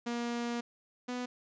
sawtooth tone pair in turn, 237.5 / 247.7 Hz, A#3 / B3, +33 / +5 cents, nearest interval minor second, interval 72 cents, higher second, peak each -29 / -31 dBFS, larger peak first, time 0.06-0.61 / 1.08-1.26 s, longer first, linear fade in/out 10 ms, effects resampled to 16000 Hz

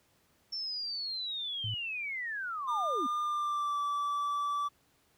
sine linear sweep, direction down, 5420 to 230 Hz, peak -34 dBFS, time 0.52-3.07 s, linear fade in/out 10 ms
sine tone, 110 Hz, A2, in tune, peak -34 dBFS, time 1.64-1.74 s, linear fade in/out 0 ms
triangle tone with pitch glide, 1205 to 1157.9 Hz, D6 to D6, +44 to -25 cents, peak -28 dBFS, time 2.67-4.69 s, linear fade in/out 20 ms, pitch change -69 cents, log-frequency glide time 3.23-3.8 s
effects pink hiss -69 dBFS RMS until 5.17 s + high-pass 60 Hz 12 dB/octave

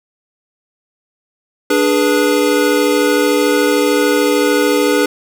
square chord, G# diminished, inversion second, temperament equal with one note detuned, 293.7 / 415.3 / 488.8 Hz, D4 / G#4 / B4, 0 / 0 / -18 cents, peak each -16 dBFS, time 1.7-5.06 s, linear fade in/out 5 ms, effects none

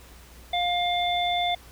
harmonic tone, 706 Hz, F5, 19 cents sharp, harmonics 1 / 3 / 5, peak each -24 / -32 / -28 dBFS, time 0.53-1.55 s, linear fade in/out 5 ms, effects added 60 Hz sine -48 dBFS peak until 1.71 s + pink hiss -51 dBFS RMS until 1.71 s

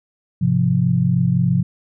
sine chord, F minor, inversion first, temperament just, 104.77 / 130.96 / 174.61 Hz, Ab2 / C3 / F3, +16 / +2 / 0 cents, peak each -23 / -17 / -17 dBFS, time 0.41-1.63 s, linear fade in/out 10 ms, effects none

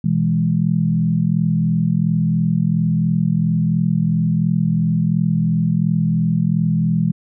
sine chord, E major, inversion second, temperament equal, 123.47 / 164.81 / 207.7 Hz, B2 / E3 / G#3, 0 / 0 / 0 cents, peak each -22 / -16 / -20 dBFS, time 0.04-7.12 s, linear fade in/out 5 ms, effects none

